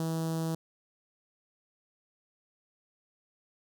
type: tone with notch filter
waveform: sawtooth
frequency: 162.5 Hz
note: E3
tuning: 24 cents flat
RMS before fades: -32 dBFS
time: 0-0.55 s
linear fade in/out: 2 ms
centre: 2200 Hz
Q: 0.6
effects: none